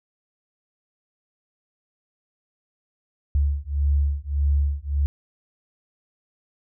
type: beating tone pair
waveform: sine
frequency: 70.6 / 72.3 Hz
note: C#2 / D2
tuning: +32 / -27 cents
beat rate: 1.7 Hz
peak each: -22 / -22 dBFS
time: 3.35-5.06 s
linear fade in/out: 0 ms
effects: none